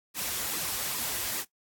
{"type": "noise with flanger", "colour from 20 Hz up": "white", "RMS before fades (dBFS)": -32, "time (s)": [0.14, 1.45], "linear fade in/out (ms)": 50, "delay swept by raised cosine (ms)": [1.3, 7.2], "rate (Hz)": 2.4, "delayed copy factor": -0.65, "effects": ["noise-tail reverb RT60 0.1 s tail -17 dB re dry", "AAC 64 kbps"]}